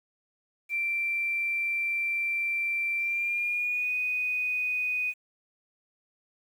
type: tone with pitch glide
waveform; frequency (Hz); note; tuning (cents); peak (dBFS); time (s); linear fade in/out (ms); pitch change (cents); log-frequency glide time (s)
sine; 2352 to 2488; D7 to D#7; +2 to -1; -26; 0.69-5.14; 50; +97; 2.99-3.96
effects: 9-bit